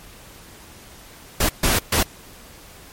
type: noise bursts at uneven times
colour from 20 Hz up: pink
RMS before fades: -18 dBFS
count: 3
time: 1.4-1.49 / 1.63-1.79 / 1.92-2.03 s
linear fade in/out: 5 ms
effects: pink hiss -44 dBFS RMS until 2.92 s + MP3 64 kbps